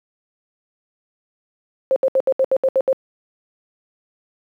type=tone bursts; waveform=sine; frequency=530 Hz; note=C5; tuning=22 cents sharp; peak=-12 dBFS; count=9; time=1.91-2.928 s; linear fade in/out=0 ms; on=50 ms; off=71 ms; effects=high-pass 300 Hz 12 dB/octave + 9-bit